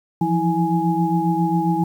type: tone cluster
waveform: sine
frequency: 167.9 / 175.3 / 325.9 / 833 Hz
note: E3 / F3 / E4 / G#5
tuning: +32 / +7 / -20 / +5 cents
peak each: -22 dBFS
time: 0.21-1.84 s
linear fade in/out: 5 ms
effects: 8-bit

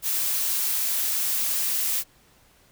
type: noise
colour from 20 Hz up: blue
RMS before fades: -25 dBFS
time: 0.02-2.04 s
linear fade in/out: 50 ms
effects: pink hiss -58 dBFS RMS until 2.71 s

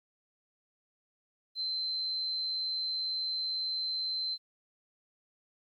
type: tone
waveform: sine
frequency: 4091 Hz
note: C8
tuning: 40 cents flat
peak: -31 dBFS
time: 1.55-4.38 s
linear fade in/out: 50 ms
effects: 12-bit

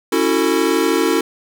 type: chord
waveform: square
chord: F# minor seventh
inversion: second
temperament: equal with one note detuned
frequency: 277.2 / 329.6 / 370 / 446.4 Hz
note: C#4 / E4 / F#4 / A4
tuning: 0 / 0 / 0 / +25 cents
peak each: -22 / -19 / -21 / -20 dBFS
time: 0.12-1.21 s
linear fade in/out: 5 ms
effects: none

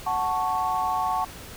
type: chord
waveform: sine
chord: F# minor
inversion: none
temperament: equal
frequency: 740 / 880 / 1108.7 Hz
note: F#5 / A5 / C#6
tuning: 0 / 0 / 0 cents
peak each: -27 dBFS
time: 0.06-1.25 s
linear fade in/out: 10 ms
effects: added 60 Hz sine -49 dBFS peak until 1.56 s + pink hiss -42 dBFS RMS until 1.56 s

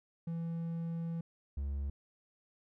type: tone pair in turn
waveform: triangle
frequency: 166.6 / 70.05 Hz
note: E3 / C#2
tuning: +19 / +19 cents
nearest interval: octave + minor third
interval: 1500 cents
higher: first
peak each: -33 / -32 dBFS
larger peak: second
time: 0.27-1.21 / 1.57-1.9 s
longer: first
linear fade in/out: 5 ms
effects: none

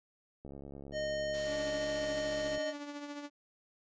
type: click train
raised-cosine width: 2 ms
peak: -34 dBFS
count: 149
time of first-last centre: 0.45-2.576 s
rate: 69.6 Hz
type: tone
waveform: square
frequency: 615 Hz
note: D#5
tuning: 20 cents flat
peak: -34 dBFS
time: 0.92-2.74 s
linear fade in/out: 50 ms
type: noise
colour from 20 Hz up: white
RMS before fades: -46 dBFS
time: 1.33-2.57 s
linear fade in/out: 20 ms
type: tone with tremolo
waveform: sawtooth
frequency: 290 Hz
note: D4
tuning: 22 cents flat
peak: -35 dBFS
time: 1.45-3.3 s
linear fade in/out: 50 ms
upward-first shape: triangle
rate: 14 Hz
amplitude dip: 55%
effects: resampled to 16000 Hz

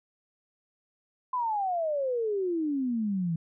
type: exponential sweep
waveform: sine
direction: down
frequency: 1030 to 160.1 Hz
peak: -26 dBFS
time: 1.33-3.36 s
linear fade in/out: 5 ms
effects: none

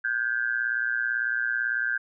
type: tone with amplitude modulation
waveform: sine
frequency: 1568 Hz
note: G6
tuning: in tune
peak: -20 dBFS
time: 0.04-1.98 s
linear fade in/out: 10 ms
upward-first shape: sine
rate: 118 Hz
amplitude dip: 90%
effects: none

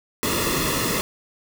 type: noise with comb filter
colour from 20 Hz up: pink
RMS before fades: -23 dBFS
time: 0.23-1.01 s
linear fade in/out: 0 ms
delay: 1.3 ms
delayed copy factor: -0.75
effects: none

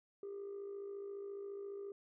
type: tone with amplitude modulation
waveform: sine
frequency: 400 Hz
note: G4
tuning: 35 cents sharp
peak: -39 dBFS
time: 0.23-1.92 s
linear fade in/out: 2 ms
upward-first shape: sine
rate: 54.5 Hz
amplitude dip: 55%
effects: tanh soft clip ceiling -40 dBFS

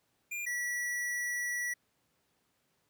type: tone pair in turn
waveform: square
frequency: 2400 / 1944.7 Hz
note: D7 / B6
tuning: +37 / -27 cents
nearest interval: major third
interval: 364 cents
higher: first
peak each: -36 / -33 dBFS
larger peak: second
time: 0.31-0.46 / 0.46-1.74 s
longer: second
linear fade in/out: 10 ms
effects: pink hiss -75 dBFS RMS until 2.89 s + high-pass 100 Hz 12 dB/octave

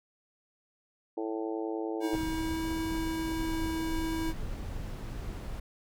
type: harmonic tone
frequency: 110.2 Hz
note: A2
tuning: 3 cents sharp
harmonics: 3 / 4 / 5 / 6 / 7 / 8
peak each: -34 / -36 / -42 / -46 / -43 / -46 dBFS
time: 1.17-2.16 s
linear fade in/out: 5 ms
type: tone with pitch glide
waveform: square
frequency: 319.1 to 323.4 Hz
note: D#4 to E4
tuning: +44 to -33 cents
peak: -32 dBFS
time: 2-4.34 s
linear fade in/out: 50 ms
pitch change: +23 cents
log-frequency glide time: 2.15-2.65 s
type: noise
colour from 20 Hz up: brown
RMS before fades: -37 dBFS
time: 2.13-5.6 s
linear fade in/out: 5 ms
effects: none

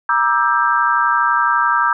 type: chord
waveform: sine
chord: E half-diminished seventh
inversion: second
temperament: just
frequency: 949.3 / 1186.7 / 1318.5 / 1582.2 Hz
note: Bb5 / D6 / E6 / G6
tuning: +31 / +18 / 0 / +16 cents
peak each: -18 dBFS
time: 0.09-1.93 s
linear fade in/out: 2 ms
effects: none

